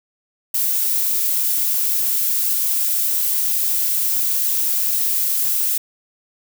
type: noise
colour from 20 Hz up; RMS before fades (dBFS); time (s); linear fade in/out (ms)
violet; -19; 0.54-5.78; 5
effects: none

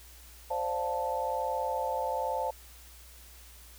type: chord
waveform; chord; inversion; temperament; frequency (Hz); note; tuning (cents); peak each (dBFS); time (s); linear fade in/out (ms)
sine; D minor seventh; third; equal with one note detuned; 523.3 / 584.3 / 698.5 / 880; C5 / D5 / F5 / A5; 0 / -9 / 0 / 0; -34 / -37 / -37 / -32; 0.5-2.51; 10
effects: added 60 Hz sine -52 dBFS peak until 3.78 s + white hiss -54 dBFS RMS until 3.78 s

